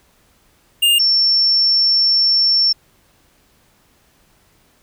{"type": "tone pair in turn", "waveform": ["square", "sine"], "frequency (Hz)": [2817, 5420], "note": ["F7", "E8"], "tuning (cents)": [14, 47], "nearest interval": "major seventh", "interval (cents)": 1133, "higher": "second", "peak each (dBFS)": -11, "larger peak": "neither", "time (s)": [[0.82, 0.99], [0.99, 2.73]], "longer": "second", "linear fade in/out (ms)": 10, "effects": ["pink hiss -56 dBFS RMS until 4.82 s"]}